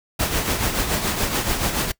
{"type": "noise with tremolo", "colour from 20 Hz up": "pink", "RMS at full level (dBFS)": -20, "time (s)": [0.19, 1.92], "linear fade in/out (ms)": 10, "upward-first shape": "triangle", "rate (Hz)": 7, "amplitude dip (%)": 60, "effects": ["noise-tail reverb RT60 0.1 s tail -22 dB re dry"]}